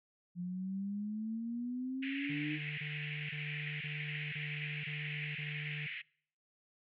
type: exponential sweep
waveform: sine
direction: up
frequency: 174.61 to 308.3 Hz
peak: -36 dBFS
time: 0.35-2.59 s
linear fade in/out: 50 ms
type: band-pass noise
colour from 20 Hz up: pink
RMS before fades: -43 dBFS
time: 2.02-6.02 s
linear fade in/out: 10 ms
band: 1900 to 2800 Hz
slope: 48 dB/octave
type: tone bursts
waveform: triangle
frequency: 149.3 Hz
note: D3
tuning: 29 cents sharp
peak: -39 dBFS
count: 7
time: 2.29-5.87 s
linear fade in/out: 10 ms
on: 490 ms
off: 25 ms
effects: noise-tail reverb RT60 0.6 s tail -25 dB re dry